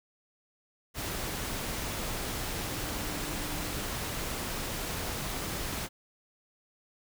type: tone in noise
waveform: sine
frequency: 300 Hz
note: D4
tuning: 37 cents sharp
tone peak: -44 dBFS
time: 2.68-3.87 s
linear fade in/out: 50 ms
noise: pink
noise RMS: -35 dBFS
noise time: 0.94-5.89 s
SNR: -12 dB
effects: none